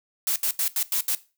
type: noise bursts at uneven times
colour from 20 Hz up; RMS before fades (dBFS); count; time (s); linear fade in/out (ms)
blue; -24; 6; 0.27-0.36 / 0.43-0.51 / 0.59-0.68 / 0.76-0.83 / 0.92-1.01 / 1.08-1.15; 2
effects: noise-tail reverb RT60 0.3 s tail -17 dB re dry